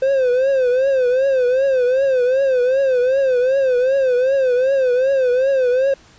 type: tone with vibrato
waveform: triangle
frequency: 519 Hz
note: C5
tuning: 14 cents flat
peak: -11 dBFS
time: 0.02-5.94 s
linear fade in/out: 5 ms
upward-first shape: triangle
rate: 2.6 Hz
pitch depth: 120 cents each way
effects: pink hiss -48 dBFS RMS until 6.18 s + resampled to 16000 Hz